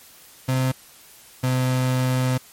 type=tone pair in turn; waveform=35% pulse; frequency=130 / 128.14 Hz; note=C3 / C3; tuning=-11 / -36 cents; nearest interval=unison; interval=25 cents; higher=first; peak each=-17 dBFS; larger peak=neither; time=0.48-0.72 / 1.43-2.38 s; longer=second; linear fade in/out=10 ms; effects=white hiss -48 dBFS RMS until 2.52 s + MP3 64 kbps